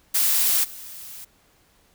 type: noise with level steps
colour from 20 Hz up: blue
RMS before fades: -20 / -39 dBFS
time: 0.14-1.25 s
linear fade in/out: 10 ms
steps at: 0.63 s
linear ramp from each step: 20 ms
effects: pink hiss -60 dBFS RMS until 1.94 s